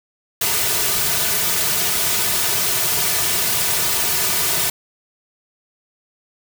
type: noise with comb filter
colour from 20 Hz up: white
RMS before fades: -19 dBFS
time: 0.41-4.7 s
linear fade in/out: 5 ms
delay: 3.7 ms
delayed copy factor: -0.9
effects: none